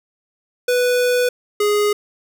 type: tone pair in turn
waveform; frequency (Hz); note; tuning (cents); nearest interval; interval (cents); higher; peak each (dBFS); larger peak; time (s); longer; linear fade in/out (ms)
square; 493.9 / 415.3; B4 / G#4; 0 / 0; minor third; 300; first; -15; neither; 0.68-1.29 / 1.6-1.93; first; 5
effects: none